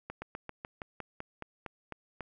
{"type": "slowing click train", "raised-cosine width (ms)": 0.5, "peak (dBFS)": -24, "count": 12, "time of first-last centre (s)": [0.1, 2.207], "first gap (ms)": 120, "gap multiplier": 1.09, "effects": []}